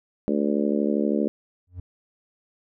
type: harmonic tone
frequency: 72.6 Hz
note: D2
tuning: 19 cents flat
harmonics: 3 / 4 / 5 / 6 / 7 / 8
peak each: -24 / -26 / -28 / -30 / -31 / -32 dBFS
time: 0.28-1.28 s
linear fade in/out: 0 ms
type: tone with exponential growth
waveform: triangle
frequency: 89.3 Hz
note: F2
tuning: 39 cents sharp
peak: -28 dBFS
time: 1.67-1.8 s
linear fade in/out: 5 ms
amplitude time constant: 27 ms
effects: none